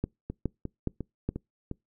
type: two click trains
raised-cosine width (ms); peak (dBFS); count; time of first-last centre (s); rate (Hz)
3; -15 / -21; 4 / 5; 0.04-1.29 / 0.3-1.713; 2.4 / 2.83
effects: noise-tail reverb RT60 0.2 s tail -26 dB re dry